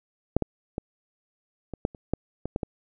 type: clicks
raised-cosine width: 2 ms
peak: -6 / -11 / -16 / -21 / -10 / -30 / -10 / -17 / -13 / -15 dBFS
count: 10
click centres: 0.366 / 0.423 / 0.781 / 1.737 / 1.851 / 1.948 / 2.136 / 2.456 / 2.561 / 2.632 s
effects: none